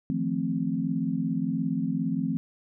sine chord, F dominant seventh, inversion third, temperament equal with one note detuned, 157.37 / 174.61 / 220 / 261.6 Hz, Eb3 / F3 / A3 / C4, +20 / 0 / 0 / 0 cents, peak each -33 / -30 / -31 / -29 dBFS, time 0.1-2.37 s, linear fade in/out 0 ms, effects none

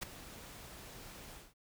pink noise with ADSR envelope, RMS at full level -36 dBFS, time 0.01-1.54 s, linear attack 19 ms, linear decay 7 ms, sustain -15 dB, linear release 200 ms, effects none

